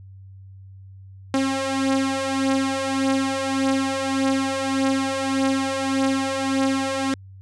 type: beating tone pair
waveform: sawtooth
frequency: 267.8 / 269.5 Hz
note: C4 / C#4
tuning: +40 / -49 cents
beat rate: 1.7 Hz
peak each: -21 / -18 dBFS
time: 1.34-7.14 s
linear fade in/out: 2 ms
effects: added 96 Hz sine -40 dBFS peak until 7.41 s + resampled to 22050 Hz